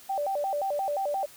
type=tone with vibrato; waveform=sine; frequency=675 Hz; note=E5; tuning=41 cents sharp; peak=-26 dBFS; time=0.09-1.26 s; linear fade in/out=10 ms; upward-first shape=square; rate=5.7 Hz; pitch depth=250 cents each way; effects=white hiss -51 dBFS RMS until 1.36 s